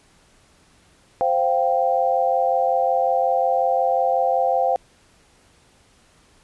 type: chord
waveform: sine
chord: C suspended fourth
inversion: none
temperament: equal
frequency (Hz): 523.3 / 698.5 / 784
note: C5 / F5 / G5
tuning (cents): 0 / 0 / 0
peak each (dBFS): -21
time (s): 1.21-4.76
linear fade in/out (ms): 0
effects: pink hiss -56 dBFS RMS until 6.43 s + resampled to 24000 Hz